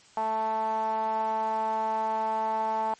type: tone with band-pass filter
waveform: sawtooth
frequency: 220 Hz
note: A3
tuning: in tune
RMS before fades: -28 dBFS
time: 0.17-2.94 s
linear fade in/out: 2 ms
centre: 840 Hz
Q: 8.7
effects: white hiss -56 dBFS RMS until 2.99 s + MP3 32 kbps